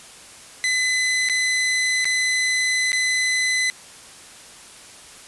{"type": "tone with dropouts", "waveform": "sawtooth", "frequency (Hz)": 2018, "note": "B6", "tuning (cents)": 37, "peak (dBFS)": -15, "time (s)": [0.64, 3.7], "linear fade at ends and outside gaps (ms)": 0, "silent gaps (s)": [[1.288, 1.297], [2.045, 2.054], [2.919, 2.93]], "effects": ["white hiss -43 dBFS RMS until 5.27 s", "resampled to 24000 Hz"]}